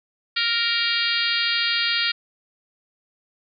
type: harmonic tone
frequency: 466.2 Hz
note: A#4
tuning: in tune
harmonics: 3 / 4 / 5 / 6 / 7 / 8 / 9 / 10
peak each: -28 / -28 / -28 / -28 / -28 / -28 / -28 / -28 dBFS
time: 0.36-2.12 s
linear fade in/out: 10 ms
effects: none